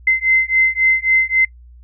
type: beating tone pair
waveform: sine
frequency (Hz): 2065 / 2068.7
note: C7 / C7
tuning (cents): -23 / -20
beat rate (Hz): 3.7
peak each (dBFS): -15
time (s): 0.07-1.45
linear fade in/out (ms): 5
effects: noise-tail reverb RT60 0.1 s tail -25 dB re dry + added 60 Hz sine -39 dBFS peak until 1.83 s